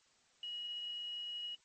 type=tone with quantisation; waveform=sine; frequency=2905 Hz; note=F#7; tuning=32 cents flat; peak=-40 dBFS; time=0.43-1.55 s; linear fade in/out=2 ms; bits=10; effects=white hiss -70 dBFS RMS until 1.64 s + MP3 32 kbps